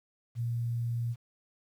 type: tone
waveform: sine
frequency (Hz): 118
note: A#2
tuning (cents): +22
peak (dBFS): -29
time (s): 0.35-1.16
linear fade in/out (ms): 50
effects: 10-bit